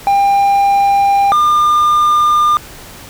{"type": "tone pair in turn", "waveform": "triangle", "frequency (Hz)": [798, 1203.6], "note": ["G5", "D6"], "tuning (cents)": [31, 42], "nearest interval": "perfect fifth", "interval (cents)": 711, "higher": "second", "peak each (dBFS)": -6, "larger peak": "neither", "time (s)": [[0.07, 1.32], [1.32, 2.57]], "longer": "neither", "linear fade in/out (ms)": 0, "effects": ["pink hiss -34 dBFS RMS until 3.09 s"]}